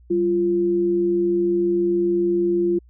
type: tone pair together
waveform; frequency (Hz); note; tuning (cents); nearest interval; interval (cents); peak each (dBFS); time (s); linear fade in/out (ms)
sine; 193.6 / 346.8; G3 / F4; -21 / -12; minor seventh; 1009; -27 / -17; 0.1-2.79; 10
effects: added 60 Hz sine -47 dBFS peak until 2.89 s